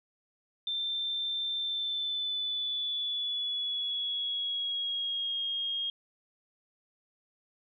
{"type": "tone with pitch glide", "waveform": "sine", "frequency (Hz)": [3567, 3252], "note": ["A7", "G#7"], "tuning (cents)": [23, -37], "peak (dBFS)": -30, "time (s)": [0.67, 5.9], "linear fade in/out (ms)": 2, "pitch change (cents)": -160, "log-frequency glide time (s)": [1.56, 5.4], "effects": []}